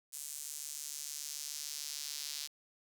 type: tone with high-pass filter sweep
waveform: sawtooth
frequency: 146.83 Hz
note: D3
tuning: in tune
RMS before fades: -43 dBFS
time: 0.12-2.48 s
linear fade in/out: 20 ms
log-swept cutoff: 7900 to 4600 Hz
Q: 1.7
effects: 10-bit